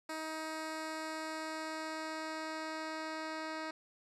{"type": "tone with low-pass filter sweep", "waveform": "10% pulse", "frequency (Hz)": 315.8, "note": "D#4", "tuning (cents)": 26, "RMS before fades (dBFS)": -41, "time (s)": [0.09, 3.71], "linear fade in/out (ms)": 5, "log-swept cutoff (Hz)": [10000, 5000], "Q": 0.86, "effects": []}